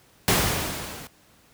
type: noise with level ramp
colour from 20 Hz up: pink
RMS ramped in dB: -18 to -40 dBFS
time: 0.28-1.07 s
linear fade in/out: 0 ms
effects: pink hiss -57 dBFS RMS until 1.53 s + high-pass 60 Hz 12 dB/octave